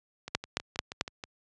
two click trains, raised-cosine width 0.2 ms, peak -9 / -21 dBFS, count 4 / 7, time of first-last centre 0.35-1.011 / 0.28-1.238 s, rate 4.54 / 6.26 Hz, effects high-pass 60 Hz 12 dB/octave + resampled to 22050 Hz

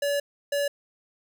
square tone pair in turn, 571 / 571 Hz, D5 / D5, -49 / -49 cents, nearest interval unison, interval 0 cents, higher neither, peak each -24 dBFS, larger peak neither, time 0.02-0.2 / 0.52-0.68 s, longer first, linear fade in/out 5 ms, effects none

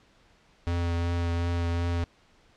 square tone with vibrato, 85.7 Hz, F2, 32 cents flat, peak -26 dBFS, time 0.67-2.04 s, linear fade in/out 0 ms, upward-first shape triangle, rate 2.7 Hz, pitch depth 16 cents each way, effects pink hiss -61 dBFS RMS until 2.56 s + low-pass 5000 Hz 12 dB/octave

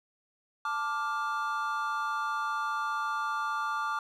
triangle chord, D minor, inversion second, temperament just, 881 / 1174.7 / 1409.6 Hz, A5 / D6 / F6, +2 / 0 / +16 cents, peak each -34 / -30 / -33 dBFS, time 0.65-3.99 s, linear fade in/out 2 ms, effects none

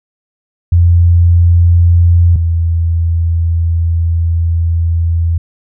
sine tone pair in turn, 86.1 / 83.6 Hz, F2 / E2, -24 / +25 cents, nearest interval minor second, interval 51 cents, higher first, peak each -4 / -9 dBFS, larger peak first, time 0.72-2.36 / 2.36-5.38 s, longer second, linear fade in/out 5 ms, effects none

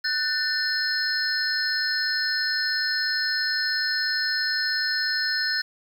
sine tone cluster, 1496 / 1784 / 4223 / 5200 Hz, F#6 / A6 / C8 / E8, +19 / +23 / +15 / -24 cents, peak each -28 dBFS, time 0.04-5.62 s, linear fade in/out 10 ms, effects 8-bit

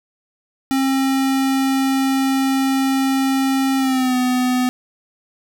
square tone with pitch glide, 268 to 251.5 Hz, C4 to B3, +42 to +32 cents, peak -16 dBFS, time 0.71-4.69 s, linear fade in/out 0 ms, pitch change -110 cents, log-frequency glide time 3.78-4.16 s, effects 9-bit

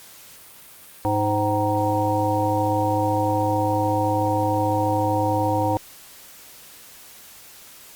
harmonic tone with a mistuned harmonic, 103.83 Hz, G#2, in tune, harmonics 1 / 3 / 5 / 7 / 9, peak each -25 / -25 / -25 / -25 / -25 dBFS, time 1.05-5.77 s, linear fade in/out 0 ms, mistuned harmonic 7, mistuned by +84 cents, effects white hiss -45 dBFS RMS until 7.95 s + Opus 48 kbps

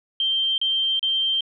sine tone bursts, 3146 Hz, G7, 6 cents sharp, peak -19 dBFS, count 3, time 0.2-1.408 s, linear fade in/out 2 ms, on 380 ms, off 34 ms, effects none

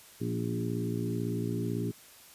harmonic tone with a mistuned harmonic, 58 Hz, A#1, 8 cents flat, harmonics 2 / 3 / 4 / 5 / 6 / 7, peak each -34 / -36 / -37 / -38 / -39 / -39 dBFS, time 0.2-1.92 s, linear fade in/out 20 ms, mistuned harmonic 4, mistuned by +29 cents, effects white hiss -54 dBFS RMS until 2.34 s + resampled to 32000 Hz

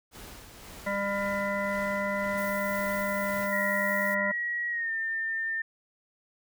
pink noise with tremolo, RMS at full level -45 dBFS, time 0.11-3.49 s, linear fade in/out 50 ms, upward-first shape sine, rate 1.9 Hz, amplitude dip 40%
harmonic tone, 200 Hz, G3, 35 cents sharp, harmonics 1 / 3 / 5 / 7 / 9 / 10, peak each -34 / -31 / -35 / -37 / -41 / -34 dBFS, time 0.86-4.32 s, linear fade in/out 10 ms
violet noise, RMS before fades -42 dBFS, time 2.37-4.15 s, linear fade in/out 10 ms
sine tone with pitch glide, 1910 to 1802.8 Hz, A#6 to A6, +42 to +42 cents, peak -28 dBFS, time 3.52-5.62 s, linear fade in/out 5 ms, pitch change -100 cents, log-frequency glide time 4.7-4.92 s
effects none

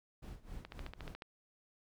brown noise with tremolo, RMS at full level -46 dBFS, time 0.22-1.15 s, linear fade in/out 10 ms, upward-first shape sine, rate 3.8 Hz, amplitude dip 85%
click train, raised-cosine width 0.3 ms, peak -30 dBFS, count 9, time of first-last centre 0.65-1.221 s, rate 14 Hz
effects none

